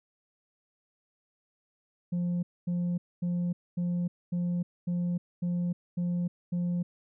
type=tone bursts; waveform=sine; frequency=175.5 Hz; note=F3; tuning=9 cents sharp; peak=-24 dBFS; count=9; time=2.12-6.83 s; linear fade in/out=10 ms; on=310 ms; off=240 ms; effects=tanh soft clip ceiling -26 dBFS